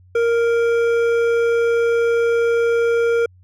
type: tone with hard clipping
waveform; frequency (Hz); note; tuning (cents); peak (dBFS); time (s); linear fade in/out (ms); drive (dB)
triangle; 466.2; A#4; 0; -16; 0.15-3.26; 5; 13
effects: added 91 Hz sine -46 dBFS peak until 3.43 s